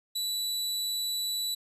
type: tone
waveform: sawtooth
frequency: 3951 Hz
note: B7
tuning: in tune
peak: -26 dBFS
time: 0.15-1.55 s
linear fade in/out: 10 ms
effects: resampled to 32000 Hz